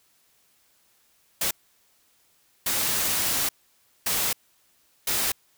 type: noise bursts at uneven times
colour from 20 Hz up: white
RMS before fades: -25 dBFS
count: 4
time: 1.41-1.51 / 2.66-3.49 / 4.06-4.33 / 5.07-5.32 s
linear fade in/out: 5 ms
effects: white hiss -64 dBFS RMS until 5.57 s